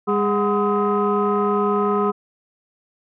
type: tone cluster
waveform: sine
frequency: 202.9 / 411 / 738 / 1023 / 1263 Hz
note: G#3 / G#4 / F#5 / C6 / D#6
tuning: -40 / -18 / -5 / -39 / +26 cents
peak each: -22 / -19 / -27 / -25 / -23 dBFS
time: 0.07-2.12 s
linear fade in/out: 20 ms
effects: tanh soft clip ceiling -9 dBFS